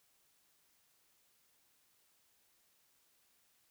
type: silence
effects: white hiss -73 dBFS RMS until 3.7 s